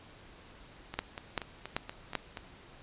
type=two click trains; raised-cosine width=0.3 ms; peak=-14 / -23 dBFS; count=4 / 7; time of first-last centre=0.99-2.153 / 0.94-2.372 s; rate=2.58 / 4.19 Hz; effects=pink hiss -54 dBFS RMS until 2.82 s + resampled to 8000 Hz